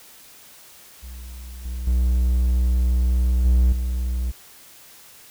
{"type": "tone with level steps", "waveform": "triangle", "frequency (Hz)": 61.74, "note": "B1", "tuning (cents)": 0, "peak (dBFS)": [-32, -24, -14, -11, -19], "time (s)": [1.02, 4.32], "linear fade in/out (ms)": 20, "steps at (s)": [1.65, 1.87, 3.45, 3.72], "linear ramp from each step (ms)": 5, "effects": ["white hiss -47 dBFS RMS until 5.3 s"]}